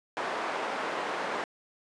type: band-pass noise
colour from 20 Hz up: white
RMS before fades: -33 dBFS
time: 0.17-1.44 s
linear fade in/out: 0 ms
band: 400 to 1200 Hz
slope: 12 dB/octave
effects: resampled to 22050 Hz